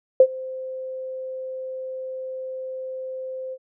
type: tone with ADSR envelope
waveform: sine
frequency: 520 Hz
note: C5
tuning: 11 cents flat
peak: -6 dBFS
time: 0.2-3.58 s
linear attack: 3 ms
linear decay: 62 ms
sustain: -23 dB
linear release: 53 ms
effects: none